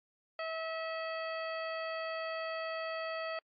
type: harmonic tone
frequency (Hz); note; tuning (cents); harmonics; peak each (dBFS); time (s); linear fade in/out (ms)
647; E5; -32; 1 / 2 / 3 / 4 / 5 / 7; -38 / -42 / -44 / -47 / -52 / -51; 0.39-3.39; 2
effects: AAC 48 kbps